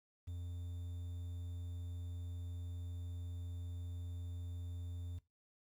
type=tone with quantisation; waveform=triangle; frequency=87.31 Hz; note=F2; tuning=in tune; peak=-40 dBFS; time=0.27-5.19 s; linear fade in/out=10 ms; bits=11; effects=noise-tail reverb RT60 0.2 s tail -17 dB re dry